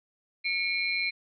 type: tone cluster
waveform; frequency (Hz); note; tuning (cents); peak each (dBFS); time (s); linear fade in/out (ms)
sine; 2203 / 2382 / 4125; C#7 / D7 / C8; -11 / +24 / -25; -29 / -31 / -33; 0.44-1.11; 20
effects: none